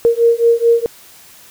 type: beating tone pair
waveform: sine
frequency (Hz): 463.8 / 468.4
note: A#4 / A#4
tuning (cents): -9 / +8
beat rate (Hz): 4.6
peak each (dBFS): -12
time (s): 0.05-0.86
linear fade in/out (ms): 0
effects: white hiss -42 dBFS RMS until 1.5 s